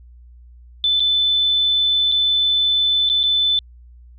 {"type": "tone with dropouts", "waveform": "sine", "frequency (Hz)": 3514, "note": "A7", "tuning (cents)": -3, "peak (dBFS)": -14, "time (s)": [0.84, 3.59], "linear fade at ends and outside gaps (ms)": 1, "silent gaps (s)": [[0.997, 1.003], [2.117, 2.121], [3.091, 3.098], [3.232, 3.237]], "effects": ["added 60 Hz sine -41 dBFS peak until 4.18 s"]}